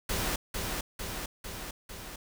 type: noise with echo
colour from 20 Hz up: pink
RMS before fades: -31 dBFS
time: 0.09-0.36 s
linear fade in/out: 5 ms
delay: 450 ms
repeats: 4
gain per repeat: -3 dB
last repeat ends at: 2.16 s
effects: none